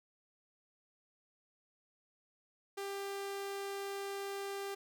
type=tone; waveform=sawtooth; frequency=396.4 Hz; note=G4; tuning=19 cents sharp; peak=-35 dBFS; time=2.77-4.75 s; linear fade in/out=10 ms; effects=none